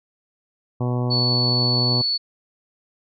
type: harmonic tone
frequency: 123.3 Hz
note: B2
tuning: 2 cents flat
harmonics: 1 / 2 / 3 / 4 / 5 / 6 / 7 / 8 / 9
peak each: -21 / -27 / -31 / -33 / -35 / -37 / -38 / -39 / -40 dBFS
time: 0.8-2.02 s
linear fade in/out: 10 ms
type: tone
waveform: sine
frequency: 4435 Hz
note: C#8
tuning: in tune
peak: -19 dBFS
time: 1.1-2.18 s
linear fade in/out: 20 ms
effects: none